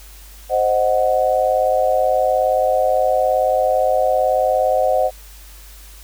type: chord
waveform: sine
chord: C diminished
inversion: none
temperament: equal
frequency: 523.3 / 622.3 / 740 Hz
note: C5 / Eb5 / Gb5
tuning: 0 / 0 / 0 cents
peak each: -18 dBFS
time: 0.49-5.11 s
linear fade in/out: 50 ms
effects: added 50 Hz sine -39 dBFS peak until 6.03 s + white hiss -44 dBFS RMS until 6.03 s